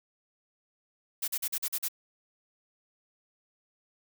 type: noise bursts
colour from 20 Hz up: blue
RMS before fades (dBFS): -31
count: 7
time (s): 1.22-1.885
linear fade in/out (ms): 10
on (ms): 59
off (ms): 42
effects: none